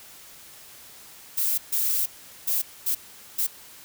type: noise bursts at uneven times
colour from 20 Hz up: violet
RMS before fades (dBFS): -24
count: 5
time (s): 1.37-1.58 / 1.72-2.06 / 2.47-2.62 / 2.86-2.95 / 3.38-3.47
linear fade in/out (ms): 10
effects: white hiss -47 dBFS RMS until 3.84 s